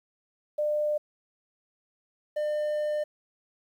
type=tone pair in turn; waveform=sine / triangle; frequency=599 / 601.1 Hz; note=D5 / D5; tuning=+34 / +40 cents; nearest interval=unison; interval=6 cents; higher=second; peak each=-24 dBFS; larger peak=neither; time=0.58-0.98 / 2.36-3.04 s; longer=second; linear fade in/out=10 ms; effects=10-bit